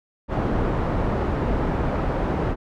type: low-pass noise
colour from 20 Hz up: pink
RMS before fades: -23 dBFS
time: 0.28-2.56 s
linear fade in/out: 50 ms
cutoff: 1000 Hz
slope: 12 dB/octave
effects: none